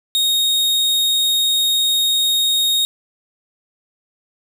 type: tone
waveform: 40% pulse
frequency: 3729 Hz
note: A#7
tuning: in tune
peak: -13 dBFS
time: 0.15-2.85 s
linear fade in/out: 0 ms
effects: none